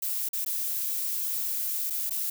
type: noise with dropouts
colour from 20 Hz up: violet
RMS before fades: -30 dBFS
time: 0.02-2.3 s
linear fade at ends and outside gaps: 5 ms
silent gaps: 0.289-0.331 / 0.448-0.461 / 1.9-1.904 / 2.097-2.106 s
effects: none